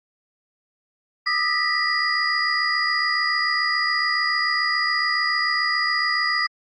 sine tone cluster, 1203 / 1278 / 1898 / 1965 / 4876 Hz, D6 / D#6 / A#6 / B6 / D#8, +41 / +46 / +31 / -9 / -36 cents, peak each -26 / -29 / -29 / -22 / -25 dBFS, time 1.26-6.47 s, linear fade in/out 10 ms, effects tanh soft clip ceiling -9 dBFS + Opus 48 kbps

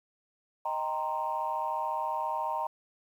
sine chord, C minor seventh, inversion first, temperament equal, 622.3 / 784 / 932.3 / 1046.5 Hz, Eb5 / G5 / Bb5 / C6, 0 / 0 / 0 / 0 cents, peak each -37 / -36 / -31 / -37 dBFS, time 0.65-2.67 s, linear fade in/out 5 ms, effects tanh soft clip ceiling -20 dBFS + 10-bit

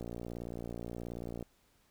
click train, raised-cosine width 2 ms, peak -28 dBFS, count 84, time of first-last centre 0.01-1.426 s, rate 58.6 Hz, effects pink hiss -70 dBFS RMS until 1.9 s

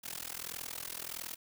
white noise with amplitude modulation, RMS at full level -38 dBFS, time 0.03-1.36 s, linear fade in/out 20 ms, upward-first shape sine, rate 41.5 Hz, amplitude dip 100%, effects none

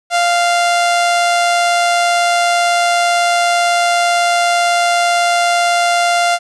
sawtooth tone with amplitude modulation, 696 Hz, F5, 6 cents flat, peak -6 dBFS, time 0.1-6.39 s, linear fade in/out 50 ms, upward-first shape sine, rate 118 Hz, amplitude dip 25%, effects resampled to 22050 Hz + 8-bit

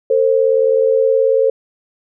sine tone pair together, 450.2 / 529 Hz, A4 / C5, +40 / +19 cents, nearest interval minor third, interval 279 cents, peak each -13 dBFS, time 0.1-1.5 s, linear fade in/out 5 ms, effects none

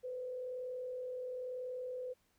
sine tone with frequency modulation, 504 Hz, B4, 35 cents sharp, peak -39 dBFS, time 0.03-2.14 s, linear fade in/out 20 ms, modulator 41 Hz, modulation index 0.35, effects pink hiss -75 dBFS RMS until 2.38 s

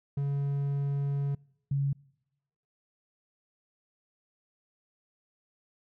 triangle / sine tone pair in turn, 140.7 / 139.24 Hz, C#3 / C#3, +26 / +8 cents, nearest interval unison, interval 18 cents, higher first, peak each -25 dBFS, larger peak neither, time 0.17-1.35 / 1.71-1.93 s, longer first, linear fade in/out 5 ms, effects noise-tail reverb RT60 0.9 s tail -26 dB re dry

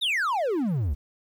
triangle exponential sweep, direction down, 3891 to 61.74 Hz, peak -21 dBFS, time 0.01-0.95 s, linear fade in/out 20 ms, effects 10-bit

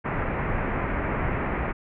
pink low-pass noise, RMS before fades -27 dBFS, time 0.04-1.73 s, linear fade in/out 20 ms, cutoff 2300 Hz, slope 48 dB/octave, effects none

